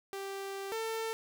sawtooth tone pair in turn, 392 / 447.8 Hz, G4 / A4, 0 / +30 cents, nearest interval major second, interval 230 cents, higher second, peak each -34 / -30 dBFS, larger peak second, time 0.13-0.72 / 0.72-1.13 s, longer first, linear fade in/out 0 ms, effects none

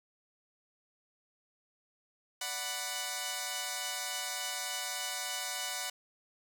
5% pulse chord, B minor, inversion first, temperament equal, 587.3 / 740 / 987.8 Hz, D5 / F#5 / B5, 0 / 0 / 0 cents, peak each -32 / -26 / -28 dBFS, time 2.41-5.9 s, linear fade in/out 5 ms, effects none

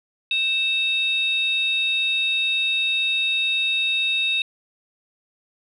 sine tone pair together, 2638 / 3731 Hz, E7 / A#7, +1 / +1 cents, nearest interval tritone, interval 600 cents, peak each -21 dBFS, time 0.31-4.42 s, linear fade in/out 2 ms, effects tanh soft clip ceiling -12 dBFS

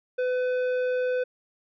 triangle tone with tanh clipping, 503 Hz, B4, 32 cents sharp, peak -25 dBFS, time 0.18-1.24 s, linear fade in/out 10 ms, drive 14 dB, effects none

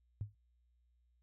sine tone with exponential decay, 103.83 Hz, G#2, in tune, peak -33 dBFS, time 0.21-0.35 s, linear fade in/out 0 ms, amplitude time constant 29 ms, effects added 60 Hz sine -70 dBFS peak until 1.22 s

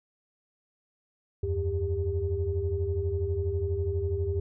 sine tone cluster, 81.2 / 93.4 / 397.1 Hz, E2 / F#2 / G4, -26 / +17 / +22 cents, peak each -30 dBFS, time 1.43-4.4 s, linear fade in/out 5 ms, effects tanh soft clip ceiling -17 dBFS

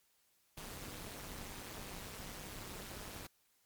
pink noise with amplitude modulation, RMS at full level -44 dBFS, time 0.57-3.27 s, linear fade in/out 5 ms, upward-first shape sine, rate 201 Hz, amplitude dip 80%, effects white hiss -74 dBFS RMS until 3.65 s + MP3 96 kbps

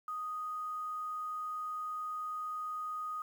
sine tone with quantisation, 1244.5 Hz, D#6, in tune, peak -36 dBFS, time 0.08-3.22 s, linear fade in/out 2 ms, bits 10, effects none

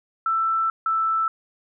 sine tone pair in turn, 1329 / 1322.2 Hz, E6 / E6, +14 / +5 cents, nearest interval unison, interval 9 cents, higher first, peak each -19 dBFS, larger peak neither, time 0.26-0.7 / 0.86-1.28 s, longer first, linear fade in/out 2 ms, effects none

